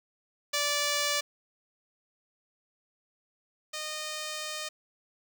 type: tone pair in turn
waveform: 5% pulse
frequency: 582 / 614.5 Hz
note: D5 / D#5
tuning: -16 / -22 cents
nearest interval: minor second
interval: 94 cents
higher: second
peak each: -15 / -23 dBFS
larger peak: first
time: 0.53-1.21 / 3.73-4.69 s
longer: second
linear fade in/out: 10 ms
effects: none